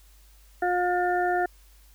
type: harmonic tone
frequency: 356.9 Hz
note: F4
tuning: 38 cents sharp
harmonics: 1 / 2 / 4 / 5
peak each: -27 / -24 / -32 / -33 dBFS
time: 0.62-1.46 s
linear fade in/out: 5 ms
effects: added 50 Hz sine -52 dBFS peak until 1.94 s + white hiss -60 dBFS RMS until 1.94 s